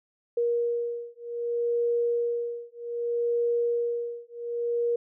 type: beating tone pair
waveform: sine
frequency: 473.1 / 473.74 Hz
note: A#4 / A#4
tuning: +26 / +28 cents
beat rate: 0.64 Hz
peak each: -28 dBFS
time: 0.37-4.96 s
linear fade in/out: 5 ms
effects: none